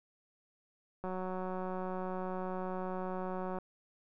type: click train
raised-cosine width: 1 ms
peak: -26 dBFS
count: 472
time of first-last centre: 1.04-3.586 s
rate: 185 Hz
effects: none